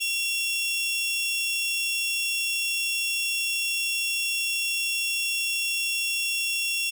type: tone pair together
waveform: sawtooth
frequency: 2733 / 3387 Hz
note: F7 / G#7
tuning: -38 / +33 cents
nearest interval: major third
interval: 371 cents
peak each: -22 / -30 dBFS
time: 0-6.91 s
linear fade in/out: 20 ms
effects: none